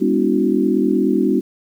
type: tone cluster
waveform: sine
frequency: 201.5 / 245.5 / 281.8 / 322.3 / 371.8 Hz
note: G3 / B3 / C#4 / E4 / F#4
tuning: +48 / -10 / +29 / -39 / +8 cents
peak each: -20 dBFS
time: 0-1.41 s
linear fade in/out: 20 ms
effects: 8-bit